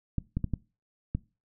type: clicks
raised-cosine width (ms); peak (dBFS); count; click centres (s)
5; -16; 5; 0.183 / 0.37 / 0.443 / 0.537 / 1.15
effects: noise-tail reverb RT60 0.3 s tail -21 dB re dry